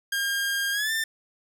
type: tone with pitch glide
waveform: sawtooth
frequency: 1612 to 1788.6 Hz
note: G6 to A6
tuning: +48 to +28 cents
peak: -21 dBFS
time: 0.12-1.04 s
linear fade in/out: 5 ms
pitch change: +180 cents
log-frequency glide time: 0.72-0.92 s
effects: none